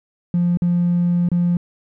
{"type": "tone with dropouts", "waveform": "triangle", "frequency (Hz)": 174.61, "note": "F3", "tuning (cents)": 0, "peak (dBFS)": -11, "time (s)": [0.34, 1.57], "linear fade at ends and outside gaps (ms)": 2, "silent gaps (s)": [[0.572, 0.62], [1.288, 1.316]], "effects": ["tanh soft clip ceiling -11 dBFS"]}